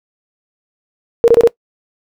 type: tone bursts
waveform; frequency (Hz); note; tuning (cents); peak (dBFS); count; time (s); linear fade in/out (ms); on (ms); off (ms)
sine; 466.2; A#4; 0; -3; 4; 1.24-1.474; 0; 39; 26
effects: noise-tail reverb RT60 0.1 s tail -21 dB re dry